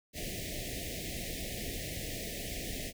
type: band-stop noise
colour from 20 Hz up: pink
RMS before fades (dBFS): -39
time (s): 0.13-2.93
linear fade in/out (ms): 50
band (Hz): 720 to 1800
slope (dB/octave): 96
effects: none